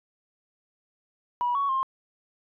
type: tone with pitch steps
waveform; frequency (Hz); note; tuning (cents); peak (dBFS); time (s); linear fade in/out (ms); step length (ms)
sine; 971 / 1117 / 1062; B5 / C#6 / C6; -30 / +13 / +25; -22; 1.41-1.83; 0; 140
effects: tanh soft clip ceiling -18 dBFS